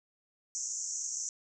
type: band-pass noise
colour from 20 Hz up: pink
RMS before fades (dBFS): -37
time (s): 0.55-1.29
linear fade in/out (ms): 0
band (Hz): 5800 to 7400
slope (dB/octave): 96
effects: none